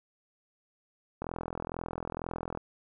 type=click train; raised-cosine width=1 ms; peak=-21 dBFS; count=58; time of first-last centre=1.22-2.574 s; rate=42.1 Hz; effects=none